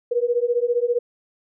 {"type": "beating tone pair", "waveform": "sine", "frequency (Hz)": [473.8, 488.8], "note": ["A#4", "B4"], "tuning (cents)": [28, -18], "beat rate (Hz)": 15, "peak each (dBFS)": [-21, -21], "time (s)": [0.11, 0.99], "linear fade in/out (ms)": 10, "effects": []}